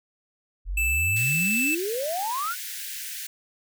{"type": "exponential sweep", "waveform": "sine", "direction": "up", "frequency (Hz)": [41.2, 1523], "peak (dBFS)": -26, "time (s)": [0.65, 2.56], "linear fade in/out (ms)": 50}
{"type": "tone", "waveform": "square", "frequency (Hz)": 2637, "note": "E7", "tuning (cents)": 0, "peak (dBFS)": -23, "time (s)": [0.77, 1.75], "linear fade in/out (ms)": 5}
{"type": "high-pass noise", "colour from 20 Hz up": "white", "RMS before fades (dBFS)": -35, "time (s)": [1.16, 3.27], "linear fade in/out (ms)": 5, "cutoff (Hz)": 1500, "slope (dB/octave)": 96}
{"effects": []}